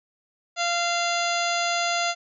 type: harmonic tone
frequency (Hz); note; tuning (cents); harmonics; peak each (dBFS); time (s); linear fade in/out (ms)
691; F5; -19; 1 / 2 / 3 / 4 / 5 / 6 / 7 / 9 / 10; -26 / -29 / -31 / -32 / -33 / -34 / -34 / -36 / -36; 0.56-2.15; 50
effects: none